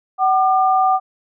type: tone pair together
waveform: sine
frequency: 756 / 1200 Hz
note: F#5 / D6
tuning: +37 / +37 cents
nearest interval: minor sixth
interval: 800 cents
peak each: -13 / -18 dBFS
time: 0.18-1 s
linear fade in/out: 50 ms
effects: none